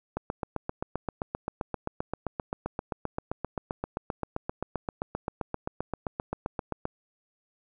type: click train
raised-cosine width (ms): 1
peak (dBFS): -16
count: 52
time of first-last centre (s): 0.17-6.854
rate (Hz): 7.63
effects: none